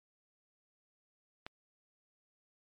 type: click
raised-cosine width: 0.3 ms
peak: -26 dBFS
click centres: 1.465 s
effects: MP3 48 kbps